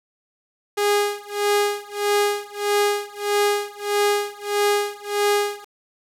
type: tone with tremolo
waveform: sawtooth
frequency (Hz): 410.6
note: G#4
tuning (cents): -20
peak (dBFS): -12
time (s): 0.77-5.65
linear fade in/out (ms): 10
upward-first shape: sine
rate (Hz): 1.6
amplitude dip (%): 95
effects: resampled to 32000 Hz + 7-bit